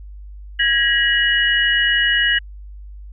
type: tone cluster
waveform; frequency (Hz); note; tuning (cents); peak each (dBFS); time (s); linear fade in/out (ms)
sine; 1652 / 1905 / 2916; G#6 / A#6 / F#7; -10 / +37 / -26; -18; 0.59-2.39; 10
effects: added 50 Hz sine -33 dBFS peak until 3.12 s